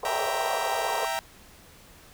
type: band-pass noise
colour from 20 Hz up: pink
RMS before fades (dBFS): -32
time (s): 0.03-1.05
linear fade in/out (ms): 0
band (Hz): 410 to 1200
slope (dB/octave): 96
type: chord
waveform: sawtooth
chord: E diminished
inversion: none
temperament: equal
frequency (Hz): 659.3 / 784 / 932.3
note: E5 / G5 / Bb5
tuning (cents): 0 / 0 / 0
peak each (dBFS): -28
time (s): 0.05-1.19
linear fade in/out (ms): 0
effects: pink hiss -52 dBFS RMS until 2.13 s